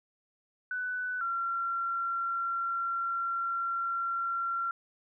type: tone pair in turn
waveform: sine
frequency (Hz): 1494 / 1368.7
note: F#6 / F6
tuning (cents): +16 / -35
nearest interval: major second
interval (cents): 151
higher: first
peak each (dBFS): -31 / -29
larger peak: second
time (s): 0.71-1.21 / 1.21-4.71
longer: second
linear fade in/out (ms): 2
effects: none